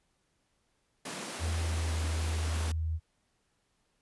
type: high-pass noise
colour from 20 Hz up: pink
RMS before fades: -40 dBFS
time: 1.05-2.72 s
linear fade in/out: 5 ms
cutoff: 170 Hz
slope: 24 dB/octave
type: tone with pitch glide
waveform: sine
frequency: 82.41 to 80.2 Hz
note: E2 to E2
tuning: 0 to -47 cents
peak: -29 dBFS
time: 1.39-3 s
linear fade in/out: 50 ms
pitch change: -47 cents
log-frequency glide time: 1.58-1.97 s
effects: pink hiss -75 dBFS RMS until 4.01 s + resampled to 24000 Hz